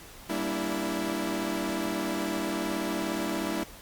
sawtooth chord, E half-diminished seventh, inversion first, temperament equal with one note detuned, 196 / 233.1 / 290 / 329.6 Hz, G3 / Bb3 / D4 / E4, 0 / 0 / -22 / 0 cents, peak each -31 / -33 / -31 / -28 dBFS, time 0.29-3.64 s, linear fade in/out 10 ms, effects pink hiss -48 dBFS RMS until 3.81 s + Opus 48 kbps

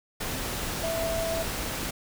sine tone in noise, 659.3 Hz, E5, in tune, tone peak -28 dBFS, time 0.83-1.43 s, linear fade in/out 10 ms, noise pink, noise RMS -32 dBFS, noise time 0.2-1.91 s, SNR +1 dB, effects none

